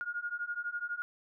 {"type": "beating tone pair", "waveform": "sine", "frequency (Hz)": [1421, 1433], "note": ["F6", "F6"], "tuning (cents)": [30, 44], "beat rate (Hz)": 12, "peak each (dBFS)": [-38, -37], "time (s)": [0.01, 1.02], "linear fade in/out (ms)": 0, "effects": []}